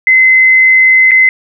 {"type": "tone with dropouts", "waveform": "sine", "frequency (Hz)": 2051, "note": "C7", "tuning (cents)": -35, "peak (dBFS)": -3, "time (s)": [0.07, 1.29], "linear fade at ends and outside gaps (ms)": 1, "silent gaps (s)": [1.11, 1.116], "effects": []}